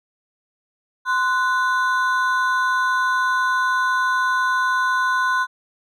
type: ring-modulated tone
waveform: triangle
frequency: 1257 Hz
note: D#6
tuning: 17 cents sharp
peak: -12 dBFS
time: 1.05-5.47 s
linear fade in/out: 50 ms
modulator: 224 Hz
effects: none